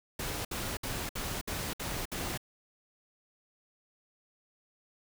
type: noise bursts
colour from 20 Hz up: pink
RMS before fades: -36 dBFS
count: 7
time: 0.19-2.376 s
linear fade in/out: 5 ms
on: 260 ms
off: 61 ms
effects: none